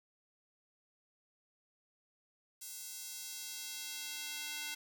square tone with high-pass filter sweep, 298.4 Hz, D4, 28 cents sharp, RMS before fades -44 dBFS, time 2.61-4.75 s, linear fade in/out 10 ms, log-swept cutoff 7400 to 2400 Hz, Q 0.9, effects none

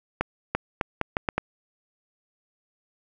accelerating click train, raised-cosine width 0.5 ms, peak -8 dBFS, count 7, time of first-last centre 0.21-1.38 s, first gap 340 ms, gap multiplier 0.77, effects none

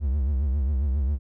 triangle tone with vibrato, 69 Hz, C#2, 7 cents flat, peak -19 dBFS, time 0-1.19 s, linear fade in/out 50 ms, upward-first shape triangle, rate 7.4 Hz, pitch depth 180 cents each way, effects none

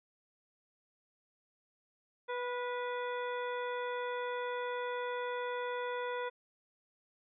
harmonic tone with a mistuned harmonic, 492 Hz, B4, 7 cents flat, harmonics 1 / 2 / 3 / 4 / 5 / 7, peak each -37 / -40 / -44 / -47 / -52 / -52 dBFS, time 2.28-6.3 s, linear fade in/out 20 ms, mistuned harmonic 3, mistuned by -25 cents, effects none

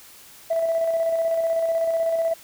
sine tone with tremolo, 659.3 Hz, E5, in tune, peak -17 dBFS, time 0.5-2.34 s, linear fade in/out 10 ms, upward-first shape square, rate 16 Hz, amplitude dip 35%, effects tanh soft clip ceiling -15 dBFS + white hiss -47 dBFS RMS until 2.43 s

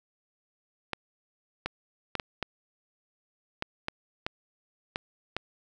clicks, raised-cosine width 0.3 ms, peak -14 dBFS, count 10, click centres 0.933 / 1.66 / 2.153 / 2.198 / 2.427 / 3.624 / 3.884 / 4.265 / 4.959 / 5.366 s, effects none

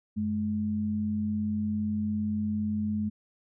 sine tone pair together, 94.39 / 211.9 Hz, F#2 / G#3, +35 / +35 cents, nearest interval octave + major second, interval 1400 cents, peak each -35 / -27 dBFS, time 0.16-3.1 s, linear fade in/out 20 ms, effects none

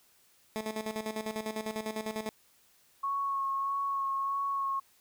15% pulse tone with tremolo, 217.5 Hz, A3, 20 cents flat, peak -26 dBFS, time 0.56-2.29 s, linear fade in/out 0 ms, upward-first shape square, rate 10 Hz, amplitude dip 70%
sine tone with vibrato, 1100 Hz, C#6, 14 cents flat, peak -29 dBFS, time 3.03-4.8 s, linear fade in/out 10 ms, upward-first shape sine, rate 1.6 Hz, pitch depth 17 cents each way
effects white hiss -65 dBFS RMS until 5 s

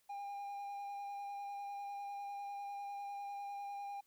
triangle tone with vibrato, 805 Hz, G5, 46 cents sharp, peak -40 dBFS, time 0.09-4.01 s, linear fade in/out 10 ms, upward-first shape square, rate 10 Hz, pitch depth 10 cents each way, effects white hiss -75 dBFS RMS until 4.06 s

